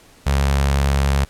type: tone with notch filter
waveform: sawtooth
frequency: 69.3 Hz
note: C#2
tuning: in tune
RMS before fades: -17 dBFS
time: 0.26-1.25 s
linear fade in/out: 10 ms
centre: 310 Hz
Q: 1.1
effects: pink hiss -49 dBFS RMS until 1.29 s + low-pass 12000 Hz 12 dB/octave